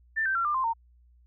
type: tone with pitch steps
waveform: sine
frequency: 1780 / 1558.6 / 1364.7 / 1194.9 / 1046.2 / 916.1 Hz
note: A6 / G6 / F6 / D6 / C6 / A#5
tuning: +20 / -10 / -40 / +30 / -1 / -30 cents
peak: -24 dBFS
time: 0.16-0.736 s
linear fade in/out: 20 ms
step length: 96 ms
effects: added 60 Hz sine -56 dBFS peak until 1.26 s